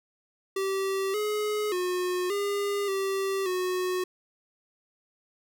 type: tone with pitch steps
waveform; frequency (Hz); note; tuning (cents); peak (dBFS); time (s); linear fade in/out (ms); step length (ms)
square; 387.2 / 421.9 / 361.8 / 404.5 / 388.5 / 366.4; G4 / G#4 / F#4 / G#4 / G4 / F#4; -21 / +27 / -39 / -46 / -16 / -17; -27; 0.56-4.04; 5; 580
effects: none